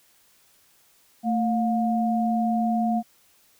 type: tone pair together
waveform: sine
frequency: 224.3 / 712 Hz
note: A3 / F5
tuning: +34 / +33 cents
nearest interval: octave + minor sixth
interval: 1999 cents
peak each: -22 / -25 dBFS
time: 1.23-3.03 s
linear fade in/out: 50 ms
effects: white hiss -60 dBFS RMS until 3.59 s